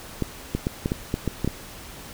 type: clicks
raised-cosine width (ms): 3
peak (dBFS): -10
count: 9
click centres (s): 0.223 / 0.55 / 0.669 / 0.859 / 0.919 / 1.141 / 1.277 / 1.446 / 1.476
effects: pink hiss -41 dBFS RMS until 2.13 s